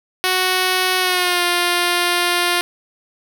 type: tone with pitch glide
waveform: 5% pulse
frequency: 370 to 351.3 Hz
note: F#4 to F4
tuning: 0 to +10 cents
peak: -4 dBFS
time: 0.24-2.61 s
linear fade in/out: 0 ms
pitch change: -90 cents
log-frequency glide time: 0.99-1.43 s
effects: none